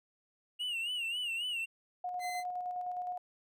triangle tone with vibrato, 2833 Hz, F7, 24 cents sharp, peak -32 dBFS, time 0.59-1.66 s, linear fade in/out 20 ms, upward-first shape sine, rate 3.7 Hz, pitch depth 100 cents each way
sine tone with tremolo, 722 Hz, F#5, 43 cents flat, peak -34 dBFS, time 2.04-3.18 s, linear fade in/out 5 ms, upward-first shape square, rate 9.7 Hz, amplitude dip 30%
sawtooth tone, 2055 Hz, C7, 32 cents flat, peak -37 dBFS, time 2.19-2.44 s, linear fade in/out 50 ms
effects none

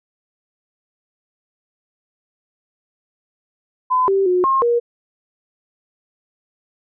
sine tone with pitch steps, 1014 / 389.8 / 362.1 / 1070 / 474.6 Hz, B5 / G4 / F#4 / C6 / A#4, +45 / -10 / -37 / +38 / +31 cents, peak -13 dBFS, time 3.9-4.8 s, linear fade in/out 20 ms, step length 180 ms, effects none

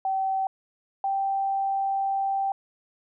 sine tone pair in turn, 769 / 782.4 Hz, G5 / G5, -33 / -4 cents, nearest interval unison, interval 29 cents, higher second, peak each -23 / -23 dBFS, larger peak neither, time 0.05-0.47 / 1.04-2.52 s, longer second, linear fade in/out 2 ms, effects none

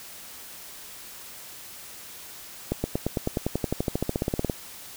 accelerating click train, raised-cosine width 2 ms, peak -11 dBFS, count 23, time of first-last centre 2.72-4.498 s, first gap 120 ms, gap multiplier 0.96, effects white hiss -43 dBFS RMS until 4.96 s

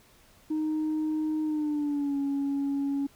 sine tone with pitch glide, 310 to 279.4 Hz, D#4 to C#4, -6 to +14 cents, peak -24 dBFS, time 0.5-3.07 s, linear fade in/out 10 ms, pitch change -180 cents, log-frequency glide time 1.43-2.18 s, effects tanh soft clip ceiling -24 dBFS + pink hiss -59 dBFS RMS until 3.15 s

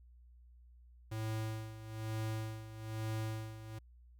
square tone with tremolo, 110 Hz, A2, in tune, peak -36 dBFS, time 1.11-3.79 s, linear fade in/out 10 ms, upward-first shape sine, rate 1.1 Hz, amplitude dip 75%, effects added 60 Hz sine -57 dBFS peak until 4.19 s

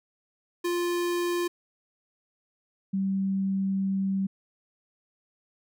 square / sine tone pair in turn, 349.2 / 193.51 Hz, F4 / G3, 0 / -22 cents, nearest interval minor seventh, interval 1022 cents, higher first, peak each -26 / -24 dBFS, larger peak second, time 0.64-1.48 / 2.93-4.27 s, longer second, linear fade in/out 10 ms, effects none

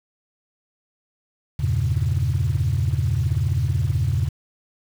sine chord, E diminished seventh, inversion none, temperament equal with one note detuned, 82.41 / 98 / 116.54 / 137.32 Hz, E2 / G2 / Bb2 / Db3, 0 / 0 / 0 / -16 cents, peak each -23 dBFS, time 1.59-4.29 s, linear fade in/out 10 ms, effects tanh soft clip ceiling -12 dBFS + 7-bit

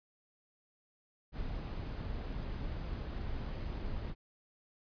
brown noise, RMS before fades -39 dBFS, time 1.32-4.15 s, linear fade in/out 50 ms, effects resampled to 11025 Hz

